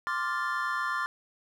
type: chord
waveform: triangle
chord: D minor seventh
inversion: third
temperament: equal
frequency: 1046.5 / 1174.7 / 1396.9 / 1760 Hz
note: C6 / D6 / F6 / A6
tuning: 0 / 0 / 0 / 0 cents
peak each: -32 dBFS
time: 0.07-1.06 s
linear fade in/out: 0 ms
effects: none